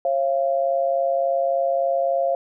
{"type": "tone pair together", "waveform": "sine", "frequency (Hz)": [542.5, 686], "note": ["C#5", "F5"], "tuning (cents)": [-37, -31], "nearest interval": "major third", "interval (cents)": 406, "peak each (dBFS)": -21, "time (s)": [0.05, 2.35], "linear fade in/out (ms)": 2, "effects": []}